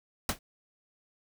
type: noise with exponential decay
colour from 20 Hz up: pink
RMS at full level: -23 dBFS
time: 0.29-0.39 s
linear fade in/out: 2 ms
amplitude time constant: 20 ms
effects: none